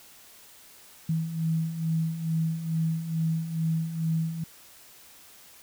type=beating tone pair; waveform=sine; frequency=160.3 / 162.6 Hz; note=E3 / E3; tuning=-48 / -23 cents; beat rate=2.3 Hz; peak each=-32 / -26 dBFS; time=1.09-4.44 s; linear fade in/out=5 ms; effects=white hiss -52 dBFS RMS until 5.62 s